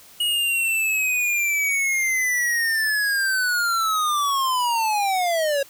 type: linear sweep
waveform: square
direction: down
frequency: 2900 to 545 Hz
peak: -20 dBFS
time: 0.2-5.63 s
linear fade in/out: 5 ms
effects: white hiss -48 dBFS RMS until 5.69 s